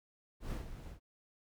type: noise with ADSR envelope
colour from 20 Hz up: brown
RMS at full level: -37 dBFS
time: 0.4-1 s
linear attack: 110 ms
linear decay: 140 ms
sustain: -10 dB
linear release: 100 ms
effects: none